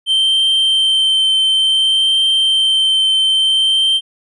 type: tone with vibrato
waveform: triangle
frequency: 3118 Hz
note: G7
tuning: 10 cents flat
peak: -9 dBFS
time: 0.06-4.01 s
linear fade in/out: 50 ms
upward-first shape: triangle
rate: 0.57 Hz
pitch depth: 12 cents each way
effects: resampled to 24000 Hz